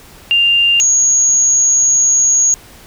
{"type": "tone pair in turn", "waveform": "sine", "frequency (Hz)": [2794, 6645], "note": ["F7", "G#8"], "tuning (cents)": [0, 0], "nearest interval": "octave + minor third", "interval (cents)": 1500, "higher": "second", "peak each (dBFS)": -8, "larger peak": "neither", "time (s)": [[0.31, 0.8], [0.8, 2.54]], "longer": "second", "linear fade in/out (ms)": 0, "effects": ["pink hiss -40 dBFS RMS until 2.86 s"]}